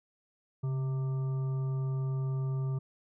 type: harmonic tone with a mistuned harmonic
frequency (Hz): 130.81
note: C3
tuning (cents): 0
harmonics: 1 / 3 / 5 / 7 / 9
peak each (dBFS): -29 / -45 / -54 / -56 / -53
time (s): 0.63-2.79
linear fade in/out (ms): 10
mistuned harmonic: 1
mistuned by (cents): +53
effects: none